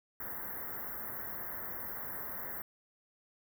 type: band-stop noise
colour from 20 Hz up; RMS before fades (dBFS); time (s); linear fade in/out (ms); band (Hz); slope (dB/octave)
white; -41; 0.2-2.62; 2; 2000 to 12000; 96
effects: none